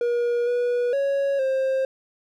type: tone with pitch steps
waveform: triangle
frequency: 477.9 / 486.2 / 555 / 530 Hz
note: A#4 / B4 / C#5 / C5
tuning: +43 / -27 / +2 / +22 cents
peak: -18 dBFS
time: 0.01-1.85 s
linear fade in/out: 2 ms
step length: 460 ms
effects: none